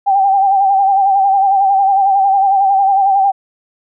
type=tone with vibrato; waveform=sine; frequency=784 Hz; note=G5; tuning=in tune; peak=-8 dBFS; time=0.06-3.32 s; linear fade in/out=20 ms; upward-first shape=sine; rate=11 Hz; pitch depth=51 cents each way; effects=none